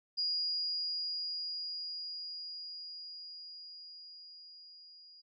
sine tone with level ramp, 4866 Hz, D#8, 39 cents flat, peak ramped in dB -30 to -54 dBFS, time 0.17-5.22 s, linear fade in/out 20 ms, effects none

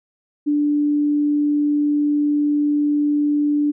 sine tone, 293.7 Hz, D4, in tune, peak -15 dBFS, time 0.46-3.72 s, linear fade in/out 20 ms, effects none

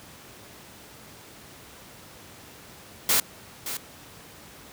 white noise with echo, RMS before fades -21 dBFS, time 3.09-3.2 s, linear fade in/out 2 ms, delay 570 ms, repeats 1, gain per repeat -11 dB, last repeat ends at 3.77 s, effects pink hiss -47 dBFS RMS until 4.72 s + high-pass 80 Hz 12 dB/octave

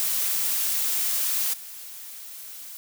blue noise with level steps, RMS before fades -25 / -40 dBFS, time 0-2.77 s, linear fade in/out 0 ms, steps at 1.53 s, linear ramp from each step 10 ms, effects none

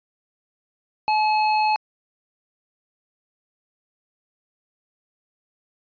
square tone, 857 Hz, A5, 46 cents flat, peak -18 dBFS, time 1.08-1.76 s, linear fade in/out 0 ms, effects resampled to 11025 Hz

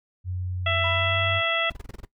sine tone with pitch glide, 91 to 96.41 Hz, F#2 to G2, -28 to -28 cents, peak -27 dBFS, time 0.24-1.42 s, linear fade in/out 50 ms, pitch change +100 cents, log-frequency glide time 0.84-1.17 s
harmonic tone, 665 Hz, E5, 15 cents sharp, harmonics 1 / 2 / 3 / 4 / 5, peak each -28 / -28 / -28 / -28 / -28 dBFS, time 0.66-1.7 s, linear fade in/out 5 ms
triangle tone with exponential decay, 987.8 Hz, B5, in tune, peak -31 dBFS, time 0.84-1.86 s, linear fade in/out 2 ms, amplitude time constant 220 ms
brown noise bursts, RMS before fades -35 dBFS, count 8, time 1.7-2.051 s, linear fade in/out 5 ms, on 22 ms, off 25 ms
effects noise-tail reverb RT60 0.1 s tail -18 dB re dry

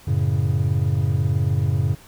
triangle chord, F# minor, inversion none, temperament just, 92.5 / 111 / 138.75 Hz, F#2 / A2 / C#3, 0 / +16 / +2 cents, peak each -20 dBFS, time 0.07-1.95 s, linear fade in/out 10 ms, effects pink hiss -48 dBFS RMS until 2.07 s

